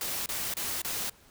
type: noise bursts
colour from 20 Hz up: white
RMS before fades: -33 dBFS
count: 4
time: 0.01-1.097 s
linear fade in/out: 2 ms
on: 250 ms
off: 29 ms
effects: pink hiss -58 dBFS RMS until 1.3 s